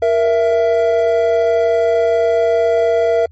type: tone pair together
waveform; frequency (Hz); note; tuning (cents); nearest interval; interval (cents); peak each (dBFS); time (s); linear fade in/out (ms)
triangle; 468.5 / 664; A#4 / E5; +9 / +12; tritone; 603; -12; 0.02-3.26; 5
effects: added 81 Hz sine -40 dBFS peak until 3.31 s + MP3 32 kbps